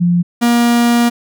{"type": "tone pair in turn", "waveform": ["sine", "45% pulse"], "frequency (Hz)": [174.61, 237.5], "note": ["F3", "A#3"], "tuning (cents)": [0, 33], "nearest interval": "perfect fourth", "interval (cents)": 533, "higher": "second", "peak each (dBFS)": -9, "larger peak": "neither", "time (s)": [[0, 0.23], [0.41, 1.1]], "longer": "second", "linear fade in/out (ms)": 20, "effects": []}